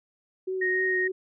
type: tone with vibrato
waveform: sine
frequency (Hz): 372.2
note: F#4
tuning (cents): +10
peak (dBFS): -27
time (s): 0.47-1.12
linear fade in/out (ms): 10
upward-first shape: triangle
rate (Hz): 3.4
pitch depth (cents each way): 25
type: tone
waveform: sine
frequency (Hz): 1864.7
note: A#6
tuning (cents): 0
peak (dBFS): -24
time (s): 0.61-1.08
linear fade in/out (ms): 10
effects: none